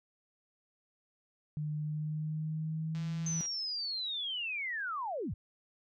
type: tone with pitch glide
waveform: sine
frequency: 151.2 to 162.05 Hz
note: D#3 to E3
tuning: -49 to -29 cents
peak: -33 dBFS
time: 1.57-3.41 s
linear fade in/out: 0 ms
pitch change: +120 cents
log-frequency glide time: 1.79-3.26 s
type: click train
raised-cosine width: 0.2 ms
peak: -35 dBFS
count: 87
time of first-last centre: 2.95-3.459 s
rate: 169 Hz
type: linear sweep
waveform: sine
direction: down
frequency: 6272 to 54.2 Hz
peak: -34 dBFS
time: 3.26-5.34 s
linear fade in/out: 5 ms
effects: none